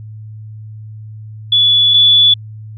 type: tone pair in turn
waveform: sine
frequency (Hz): 3429 / 3442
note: A7 / A7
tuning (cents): -45 / -39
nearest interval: unison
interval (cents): 6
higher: second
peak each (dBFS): -7 / -5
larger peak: second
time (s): 1.52-1.94 / 1.94-2.34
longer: first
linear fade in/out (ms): 5
effects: added 108 Hz sine -28 dBFS peak until 2.77 s